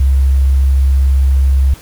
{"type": "tone with sample-and-hold", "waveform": "sine", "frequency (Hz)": 67.3, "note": "C2", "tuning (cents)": 49, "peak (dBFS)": -7, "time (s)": [0, 1.74], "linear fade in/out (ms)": 5, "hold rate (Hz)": 11025, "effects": ["pink hiss -38 dBFS RMS until 1.81 s"]}